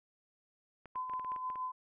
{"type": "clicks", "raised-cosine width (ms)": 0.5, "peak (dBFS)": -35, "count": 10, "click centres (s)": [0.857, 0.957, 1.097, 1.136, 1.196, 1.247, 1.319, 1.362, 1.501, 1.557]}
{"type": "tone with tremolo", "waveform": "sine", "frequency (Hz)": 1018, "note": "C6", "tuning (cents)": -48, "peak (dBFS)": -34, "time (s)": [0.95, 1.72], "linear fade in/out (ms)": 10, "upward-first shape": "sine", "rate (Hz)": 6.2, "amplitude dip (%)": 45}
{"effects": []}